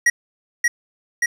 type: tone with echo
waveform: square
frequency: 1906 Hz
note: A#6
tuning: 38 cents sharp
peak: -12 dBFS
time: 0.06-0.1 s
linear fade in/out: 5 ms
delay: 580 ms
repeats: 2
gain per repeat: -2 dB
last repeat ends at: 1.26 s
effects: low-pass 9000 Hz 12 dB/octave + 8-bit